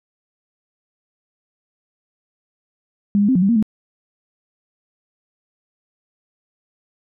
sine tone with pitch steps, 202.7 / 204.2 / 261.3 / 179.6 / 196.1 / 234.3 / 215.2 Hz, G#3 / G#3 / C4 / F3 / G3 / A#3 / A3, -42 / -29 / -2 / +49 / +1 / +9 / -38 cents, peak -12 dBFS, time 3.15-3.626 s, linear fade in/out 0 ms, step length 68 ms, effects none

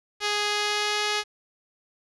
5% pulse tone with pitch glide, 415.3 to 418.9 Hz, G#4 to G#4, 0 to +15 cents, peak -12 dBFS, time 0.2-1.24 s, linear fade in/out 50 ms, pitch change +15 cents, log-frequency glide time 0.46-1.04 s, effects resampled to 22050 Hz + 9-bit

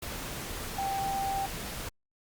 sine tone in noise, 784 Hz, G5, in tune, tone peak -29 dBFS, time 0.78-1.46 s, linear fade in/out 5 ms, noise pink, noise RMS -38 dBFS, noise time 0.02-1.89 s, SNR +6 dB, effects Opus 48 kbps

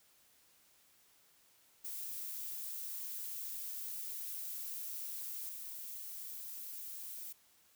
violet noise with level steps, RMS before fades -43 / -46 dBFS, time 1.84-7.33 s, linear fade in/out 10 ms, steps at 5.49 s, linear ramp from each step 2 ms, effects white hiss -68 dBFS RMS until 7.75 s

